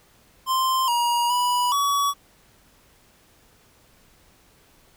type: tone with pitch steps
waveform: square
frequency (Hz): 1045 / 952 / 981 / 1132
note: C6 / A#5 / B5 / C#6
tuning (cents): -2 / +36 / -12 / +36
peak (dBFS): -20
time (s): 0.46-2.14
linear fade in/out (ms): 50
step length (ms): 420
effects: pink hiss -57 dBFS RMS until 4.96 s